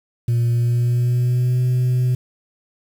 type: tone with pitch glide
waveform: sine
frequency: 118.6 to 125.65 Hz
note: A#2 to B2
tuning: +30 to +30 cents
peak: -12 dBFS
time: 0.28-2.15 s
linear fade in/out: 5 ms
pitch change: +100 cents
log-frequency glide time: 0.5-1.62 s
effects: tanh soft clip ceiling -14 dBFS + 7-bit